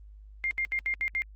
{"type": "tone bursts at uneven times", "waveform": "sine", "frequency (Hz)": 2113, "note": "C7", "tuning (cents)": 16, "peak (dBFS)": -26, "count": 6, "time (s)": [[0.44, 0.51], [0.58, 0.65], [0.72, 0.79], [0.86, 0.94], [1.01, 1.08], [1.15, 1.22]], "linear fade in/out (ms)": 0, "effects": ["added 51 Hz sine -46 dBFS peak until 1.35 s", "Opus 32 kbps"]}